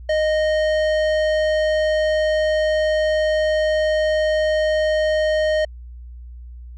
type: tone with tanh clipping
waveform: triangle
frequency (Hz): 619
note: D#5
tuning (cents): -9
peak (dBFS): -18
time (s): 0.09-5.65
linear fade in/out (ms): 5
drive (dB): 18
effects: added 60 Hz sine -34 dBFS peak until 6.77 s